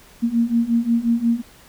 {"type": "beating tone pair", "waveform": "sine", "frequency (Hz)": [230, 235.6], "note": ["A#3", "A#3"], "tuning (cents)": [-23, 19], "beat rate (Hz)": 5.6, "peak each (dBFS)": [-20, -18], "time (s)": [0.22, 1.42], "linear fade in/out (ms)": 20, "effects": ["pink hiss -48 dBFS RMS until 1.68 s"]}